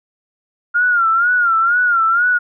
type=tone with vibrato; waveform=sine; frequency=1400 Hz; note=F6; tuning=4 cents sharp; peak=-11 dBFS; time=0.74-2.39 s; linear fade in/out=20 ms; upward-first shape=sine; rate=2.1 Hz; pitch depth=98 cents each way; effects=none